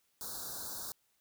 white band-stop noise, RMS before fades -42 dBFS, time 0.21-0.92 s, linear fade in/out 0 ms, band 1600 to 3700 Hz, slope 96 dB/octave, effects white hiss -75 dBFS RMS until 1.2 s

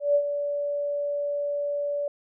sine tone with ADSR envelope, 577 Hz, D5, 31 cents flat, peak -16 dBFS, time 0-2.08 s, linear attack 150 ms, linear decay 70 ms, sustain -9 dB, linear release 3 ms, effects none

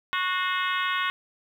harmonic tone with a mistuned harmonic, 367.9 Hz, F#4, 10 cents flat, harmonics 3 / 4 / 5 / 6 / 7 / 8 / 9 / 10, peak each -28 / -30 / -32 / -34 / -35 / -36 / -37 / -38 dBFS, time 0.13-1.1 s, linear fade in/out 0 ms, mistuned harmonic 6, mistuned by -62 cents, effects 9-bit

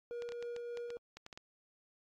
triangle tone with tremolo, 476.7 Hz, A#4, 39 cents sharp, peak -37 dBFS, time 0.11-0.97 s, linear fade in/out 0 ms, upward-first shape triangle, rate 3.4 Hz, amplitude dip 25%
clicks, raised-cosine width 0.2 ms, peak -31 dBFS, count 11, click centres 0.222 / 0.29 / 0.321 / 0.426 / 0.564 / 0.773 / 0.904 / 1.17 / 1.264 / 1.328 / 1.375 s
effects AAC 48 kbps

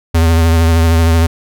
square tone with vibrato, 82.41 Hz, E2, in tune, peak -8 dBFS, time 0.14-1.27 s, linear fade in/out 10 ms, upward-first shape triangle, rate 13 Hz, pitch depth 39 cents each way, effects none

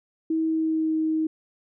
sine tone with pitch glide, 321.2 to 315.9 Hz, E4 to D#4, -45 to +26 cents, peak -21 dBFS, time 0.3-1.27 s, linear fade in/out 5 ms, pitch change -29 cents, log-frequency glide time 0.41-0.96 s, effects none

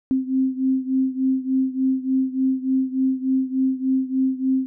sine beating tone pair, 261.6 / 265 Hz, C4 / C4, 0 / +22 cents, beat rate 3.4 Hz, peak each -20 / -23 dBFS, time 0.11-4.66 s, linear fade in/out 0 ms, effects none

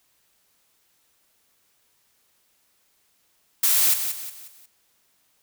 blue noise with echo, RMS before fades -19 dBFS, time 3.63-3.94 s, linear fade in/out 5 ms, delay 180 ms, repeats 4, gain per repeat -8 dB, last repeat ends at 4.66 s, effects white hiss -66 dBFS RMS until 5.42 s

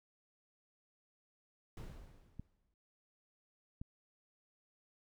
brown noise with exponential decay, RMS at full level -44 dBFS, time 1.77-2.74 s, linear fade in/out 2 ms, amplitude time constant 210 ms
clicks, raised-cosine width 5 ms, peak -32 dBFS, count 2, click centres 2.396 / 3.815 s
effects none

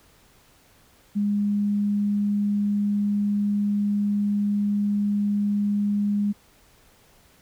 sine tone, 204.8 Hz, G#3, 24 cents flat, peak -20 dBFS, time 1.15-6.33 s, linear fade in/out 20 ms, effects pink hiss -57 dBFS RMS until 7.41 s

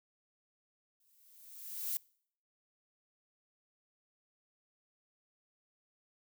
violet noise with exponential growth, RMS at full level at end -34 dBFS, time 1-1.97 s, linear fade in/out 2 ms, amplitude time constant 210 ms, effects noise-tail reverb RT60 0.6 s tail -25 dB re dry

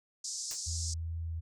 pink band-pass noise, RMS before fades -39 dBFS, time 0.24-0.94 s, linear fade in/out 5 ms, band 4900 to 8100 Hz, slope 48 dB/octave
white noise with exponential decay, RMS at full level -41 dBFS, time 0.51-0.63 s, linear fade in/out 0 ms, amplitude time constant 25 ms
sine tone with vibrato, 82.41 Hz, E2, in tune, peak -34 dBFS, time 0.66-1.41 s, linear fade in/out 20 ms, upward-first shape triangle, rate 2.5 Hz, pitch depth 10 cents each way
effects none

